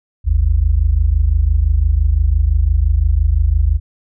sine tone pair together, 51.91 / 77.78 Hz, G#1 / D#2, 0 / 0 cents, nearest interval perfect fifth, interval 700 cents, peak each -13 dBFS, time 0.24-3.8 s, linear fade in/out 50 ms, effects none

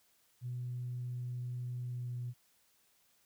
sine tone with pitch glide, 123.47 to 122.26 Hz, B2 to B2, 0 to -17 cents, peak -36 dBFS, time 0.41-2.34 s, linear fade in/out 50 ms, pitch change -17 cents, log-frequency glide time 1.81-2.21 s, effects tanh soft clip ceiling -32 dBFS + white hiss -71 dBFS RMS until 3.25 s

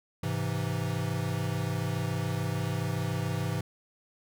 square chord, Ab augmented, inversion none, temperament equal, 103.83 / 130.81 / 164.81 Hz, Ab2 / C3 / E3, 0 / 0 / 0 cents, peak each -34 dBFS, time 0.23-3.61 s, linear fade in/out 5 ms, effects none

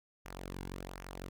sawtooth tone with flanger, 45.95 Hz, F#1, 11 cents flat, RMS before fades -45 dBFS, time 0.25-1.29 s, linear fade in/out 10 ms, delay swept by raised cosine 0.24 to 1.64 ms, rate 1.3 Hz, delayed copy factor -0.65, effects none

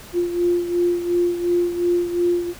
sine beating tone pair, 349.2 / 352 Hz, F4 / F4, 0 / +14 cents, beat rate 2.8 Hz, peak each -18 / -24 dBFS, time 0.13-2.54 s, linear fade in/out 50 ms, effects pink hiss -41 dBFS RMS until 2.59 s

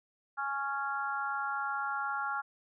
harmonic tone, 277.2 Hz, C#4, in tune, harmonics 3 / 4 / 5 / 6, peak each -37 / -39 / -34 / -46 dBFS, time 0.37-2.42 s, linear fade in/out 20 ms, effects none

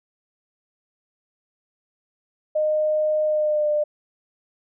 sine tone with pitch glide, 614 to 598.9 Hz, D#5 to D5, -23 to +34 cents, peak -18 dBFS, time 2.55-3.84 s, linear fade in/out 10 ms, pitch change -43 cents, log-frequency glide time 3.25-3.7 s, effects none

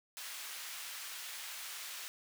pink high-pass noise, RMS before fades -45 dBFS, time 0.17-2.08 s, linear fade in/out 0 ms, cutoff 1700 Hz, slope 12 dB/octave, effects none

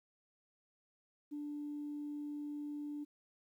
sine tone, 293.7 Hz, D4, in tune, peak -39 dBFS, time 1.31-3.05 s, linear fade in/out 20 ms, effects tanh soft clip ceiling -35 dBFS + 12-bit

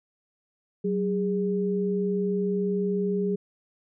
sine tone pair together, 188.14 / 409.4 Hz, F#3 / G#4, +29 / -25 cents, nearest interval octave + minor second, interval 1346 cents, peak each -26 dBFS, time 0.84-3.36 s, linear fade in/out 10 ms, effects none

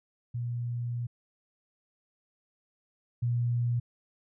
sine tone pair in turn, 120 / 120 Hz, B2 / B2, -49 / -49 cents, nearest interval unison, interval 0 cents, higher neither, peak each -30 / -25 dBFS, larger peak second, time 0.34-1.07 / 3.22-3.8 s, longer first, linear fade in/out 10 ms, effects none

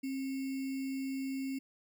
sine tone with sample-and-hold, 267.6 Hz, C4, 39 cents sharp, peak -34 dBFS, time 0.03-1.59 s, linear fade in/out 10 ms, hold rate 2450 Hz, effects none

